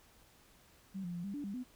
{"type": "tone with pitch steps", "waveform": "sine", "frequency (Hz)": [192.7, 175.3, 173.6, 199, 289, 199.6, 251.7], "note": ["G3", "F3", "F3", "G3", "D4", "G3", "B3"], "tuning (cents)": [-29, 7, -10, 26, -28, 32, 33], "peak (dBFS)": -38, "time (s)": [0.94, 1.64], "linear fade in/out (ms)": 20, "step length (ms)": 100, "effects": ["pink hiss -64 dBFS RMS until 1.75 s"]}